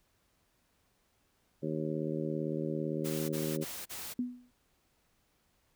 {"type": "harmonic tone", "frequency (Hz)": 77.78, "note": "D#2", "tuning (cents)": 0, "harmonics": [2, 3, 4, 5, 6, 7], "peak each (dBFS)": [-37, -39, -38, -38, -45, -41], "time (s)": [1.62, 3.65], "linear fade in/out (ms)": 20}
{"type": "noise bursts", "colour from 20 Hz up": "white", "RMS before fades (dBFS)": -42, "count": 4, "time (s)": [3.04, 4.142], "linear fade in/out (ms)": 20, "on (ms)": 250, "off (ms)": 34}
{"type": "tone with exponential decay", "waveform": "sine", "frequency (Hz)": 246.9, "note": "B3", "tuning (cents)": 0, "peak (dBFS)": -27, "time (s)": [4.19, 4.51], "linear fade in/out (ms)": 2, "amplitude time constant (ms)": 69}
{"effects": ["pink hiss -73 dBFS RMS until 5.75 s"]}